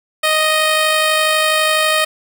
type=tone with amplitude modulation; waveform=10% pulse; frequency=622.3 Hz; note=D#5; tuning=in tune; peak=-3 dBFS; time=0.23-2.05 s; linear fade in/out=10 ms; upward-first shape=sine; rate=52.1 Hz; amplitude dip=25%; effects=none